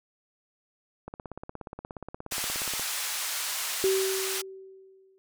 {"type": "click train", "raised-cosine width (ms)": 1, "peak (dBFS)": -24, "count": 30, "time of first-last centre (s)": [1.08, 2.796], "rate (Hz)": 16.9}
{"type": "band-pass noise", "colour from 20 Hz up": "white", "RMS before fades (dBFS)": -32, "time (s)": [2.31, 4.42], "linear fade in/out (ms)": 10, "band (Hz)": [880, 11000], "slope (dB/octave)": 12}
{"type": "tone with exponential decay", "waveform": "sine", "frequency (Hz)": 383, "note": "G4", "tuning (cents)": -40, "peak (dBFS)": -20, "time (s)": [3.84, 5.18], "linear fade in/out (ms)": 0, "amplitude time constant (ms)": 290}
{"effects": []}